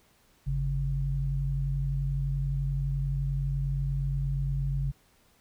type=tone pair together; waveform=sine; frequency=50.09 / 138.59 Hz; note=G1 / C#3; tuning=+38 / 0 cents; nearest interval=octave + tritone; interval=1762 cents; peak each=-30 / -28 dBFS; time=0.46-4.92 s; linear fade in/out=20 ms; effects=pink hiss -64 dBFS RMS until 5.4 s